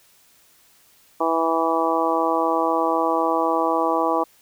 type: harmonic tone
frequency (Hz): 163.9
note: E3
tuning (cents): -10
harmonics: 2 / 3 / 4 / 5 / 6 / 7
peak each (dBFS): -25 / -25 / -25 / -25 / -25 / -25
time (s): 1.2-4.24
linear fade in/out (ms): 10
effects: white hiss -56 dBFS RMS until 4.41 s